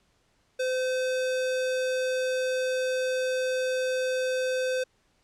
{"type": "tone", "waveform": "square", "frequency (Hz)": 513, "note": "C5", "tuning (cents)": -34, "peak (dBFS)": -26, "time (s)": [0.59, 4.84], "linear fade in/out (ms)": 10, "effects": ["pink hiss -68 dBFS RMS until 5.23 s", "low-pass 8000 Hz 12 dB/octave"]}